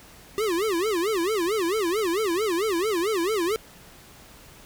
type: tone with vibrato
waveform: square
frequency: 384.5 Hz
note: G4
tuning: 33 cents flat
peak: -23 dBFS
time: 0.38-3.56 s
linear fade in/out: 0 ms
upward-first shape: sine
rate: 4.5 Hz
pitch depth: 260 cents each way
effects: pink hiss -49 dBFS RMS until 4.65 s